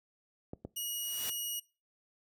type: clicks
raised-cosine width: 2 ms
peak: -27 dBFS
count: 2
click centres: 0.534 / 0.65 s
type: tone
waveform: 10% pulse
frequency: 2898 Hz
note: F#7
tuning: 37 cents flat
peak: -27 dBFS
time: 0.76-1.6 s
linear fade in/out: 10 ms
type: noise with exponential growth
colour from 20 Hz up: white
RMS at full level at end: -37 dBFS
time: 0.84-1.3 s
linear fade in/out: 5 ms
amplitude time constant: 100 ms
effects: noise-tail reverb RT60 0.3 s tail -22 dB re dry + high-pass 60 Hz 12 dB/octave